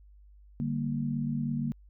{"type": "chord", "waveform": "sine", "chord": "G minor", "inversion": "second", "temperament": "equal", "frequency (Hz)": [146.83, 196, 233.1], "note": ["D3", "G3", "Bb3"], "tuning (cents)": [0, 0, 0], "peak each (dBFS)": [-32, -37, -31], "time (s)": [0.6, 1.72], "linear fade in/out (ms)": 0, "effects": ["added 50 Hz sine -52 dBFS peak until 1.89 s"]}